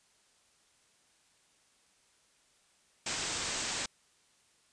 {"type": "low-pass noise", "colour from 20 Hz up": "white", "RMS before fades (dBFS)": -36, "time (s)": [3.06, 3.86], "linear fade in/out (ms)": 5, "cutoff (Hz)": 8400, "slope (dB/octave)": 96, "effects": ["white hiss -68 dBFS RMS until 4.72 s", "resampled to 22050 Hz"]}